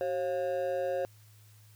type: tone with amplitude modulation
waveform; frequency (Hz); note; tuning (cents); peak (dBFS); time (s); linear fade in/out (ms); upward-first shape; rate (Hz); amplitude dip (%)
triangle; 540; C#5; -45; -23; 0.01-1.05; 0; sine; 160; 90
effects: added 106 Hz sine -55 dBFS peak until 1.75 s + white hiss -63 dBFS RMS until 1.75 s